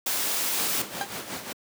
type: noise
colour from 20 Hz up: white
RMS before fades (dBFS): -27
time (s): 0.06-0.82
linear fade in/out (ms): 5
type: noise with tremolo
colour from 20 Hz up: pink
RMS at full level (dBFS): -32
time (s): 0.57-1.53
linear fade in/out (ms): 10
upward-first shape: sine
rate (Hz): 5.5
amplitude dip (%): 60
type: tone with exponential decay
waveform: 30% pulse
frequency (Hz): 800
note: G5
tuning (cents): +35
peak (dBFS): -21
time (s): 1.01-1.1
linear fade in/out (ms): 2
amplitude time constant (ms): 18
effects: high-pass 200 Hz 12 dB/octave